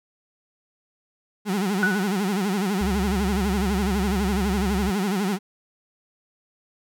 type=tone with vibrato; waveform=35% pulse; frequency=196 Hz; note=G3; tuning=in tune; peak=-20 dBFS; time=1.45-5.39 s; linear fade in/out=50 ms; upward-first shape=sine; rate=12 Hz; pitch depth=140 cents each way
type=tone with exponential decay; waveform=sine; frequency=1480 Hz; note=F#6; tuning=in tune; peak=-16 dBFS; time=1.83-2.2 s; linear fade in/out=0 ms; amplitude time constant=80 ms
type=tone; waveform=sine; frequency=69.5 Hz; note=C#2; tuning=5 cents sharp; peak=-26 dBFS; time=2.81-4.9 s; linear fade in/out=0 ms
effects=none